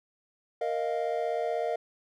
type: chord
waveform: triangle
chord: Bb suspended fourth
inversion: none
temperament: equal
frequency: 466.2 / 622.3 / 698.5 Hz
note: Bb4 / Eb5 / F5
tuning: 0 / 0 / 0 cents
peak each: -30 / -30 / -30 dBFS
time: 0.61-1.76 s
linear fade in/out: 5 ms
effects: none